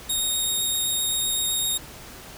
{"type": "tone with vibrato", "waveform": "15% pulse", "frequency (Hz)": 3729, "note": "A#7", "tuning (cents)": 0, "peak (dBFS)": -16, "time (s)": [0.09, 1.78], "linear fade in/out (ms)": 10, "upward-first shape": "triangle", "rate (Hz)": 7.8, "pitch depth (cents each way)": 12, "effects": ["pink hiss -42 dBFS RMS until 2.37 s"]}